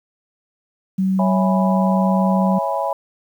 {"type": "tone", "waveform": "sine", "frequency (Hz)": 189.9, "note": "F#3", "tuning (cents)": 45, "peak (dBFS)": -15, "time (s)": [0.98, 2.59], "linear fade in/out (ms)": 10}
{"type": "chord", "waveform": "sine", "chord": "C# minor seventh", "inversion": "none", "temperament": "equal", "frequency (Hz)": [554.4, 659.3, 830.6, 987.8], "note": ["C#5", "E5", "G#5", "B5"], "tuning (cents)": [0, 0, 0, 0], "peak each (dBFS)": -24, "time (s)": [1.19, 2.93], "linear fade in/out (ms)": 2}
{"effects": ["8-bit"]}